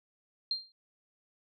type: tone with exponential decay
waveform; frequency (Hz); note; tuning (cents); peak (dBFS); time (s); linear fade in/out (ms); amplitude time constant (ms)
sine; 4186; C8; 0; -26; 0.51-0.72; 2; 44
effects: none